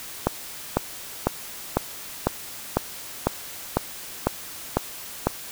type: click train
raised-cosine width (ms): 1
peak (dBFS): -4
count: 11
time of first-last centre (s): 0.27-5.27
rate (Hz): 2
effects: white hiss -38 dBFS RMS until 5.51 s